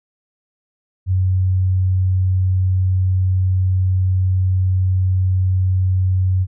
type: tone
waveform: sine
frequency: 93.1 Hz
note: F#2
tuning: 11 cents sharp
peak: -13 dBFS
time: 1.06-6.47 s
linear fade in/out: 50 ms
effects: none